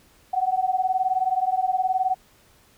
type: beating tone pair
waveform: sine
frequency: 740 / 759 Hz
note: F#5 / F#5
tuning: 0 / +44 cents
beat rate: 19 Hz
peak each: -23 dBFS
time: 0.33-2.15 s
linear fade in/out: 10 ms
effects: pink hiss -57 dBFS RMS until 2.77 s